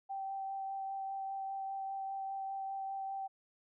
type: tone with vibrato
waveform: sine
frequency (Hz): 778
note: G5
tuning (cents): -13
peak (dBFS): -37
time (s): 0.09-3.28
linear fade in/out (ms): 20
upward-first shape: sine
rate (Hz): 5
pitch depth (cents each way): 10
effects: none